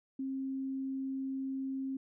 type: tone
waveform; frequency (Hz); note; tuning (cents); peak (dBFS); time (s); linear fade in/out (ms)
sine; 267.3; C4; +37; -34; 0.19-1.97; 5
effects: none